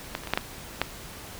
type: clicks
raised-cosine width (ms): 0.3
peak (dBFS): -12 / -23 / -18 / -27 / -6 / -7 / -6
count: 7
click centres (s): 0.151 / 0.236 / 0.273 / 0.305 / 0.336 / 0.375 / 0.816
effects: pink hiss -42 dBFS RMS until 1.39 s